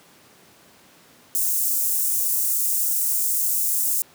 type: high-pass noise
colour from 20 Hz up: white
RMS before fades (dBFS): -22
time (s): 1.35-4.02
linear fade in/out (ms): 0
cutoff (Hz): 7300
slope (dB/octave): 24
effects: pink hiss -52 dBFS RMS until 4.14 s + high-pass 150 Hz 12 dB/octave